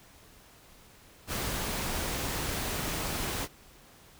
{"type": "noise", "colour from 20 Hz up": "pink", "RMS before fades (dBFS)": -33, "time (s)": [1.27, 3.48], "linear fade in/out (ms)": 50, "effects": ["pink hiss -56 dBFS RMS until 4.19 s"]}